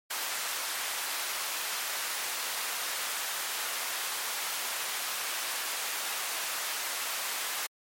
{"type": "high-pass noise", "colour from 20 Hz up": "pink", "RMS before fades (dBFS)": -34, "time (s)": [0.1, 7.67], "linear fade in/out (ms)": 10, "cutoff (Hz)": 980, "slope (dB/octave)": 12, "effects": ["MP3 64 kbps"]}